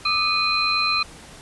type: tone cluster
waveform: sine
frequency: 1191 / 1280 / 2469 / 4097 Hz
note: D6 / D#6 / D#7 / C8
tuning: +24 / +49 / -14 / -37 cents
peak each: -25 / -28 / -23 / -22 dBFS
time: 0.05-1.03 s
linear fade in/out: 5 ms
effects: pink hiss -43 dBFS RMS until 1.41 s + resampled to 24000 Hz